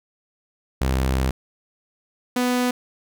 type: tone pair in turn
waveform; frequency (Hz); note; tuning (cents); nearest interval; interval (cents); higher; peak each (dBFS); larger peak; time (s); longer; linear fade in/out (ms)
sawtooth; 65.41 / 248.1; C2 / B3; 0 / +8; octave + major seventh; 2308; second; -15; neither; 0.81-1.31 / 2.36-2.71; first; 5
effects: none